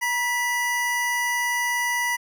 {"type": "tone pair together", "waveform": "square", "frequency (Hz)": [955, 1972.8], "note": ["A#5", "B6"], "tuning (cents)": [42, -2], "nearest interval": "octave + minor second", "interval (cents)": 1256, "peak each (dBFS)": [-28, -24], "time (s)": [0.01, 2.17], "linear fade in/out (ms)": 20, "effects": []}